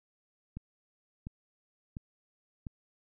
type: click train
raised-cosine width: 5 ms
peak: -27 dBFS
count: 4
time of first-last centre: 0.57-2.668 s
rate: 1.43 Hz
effects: none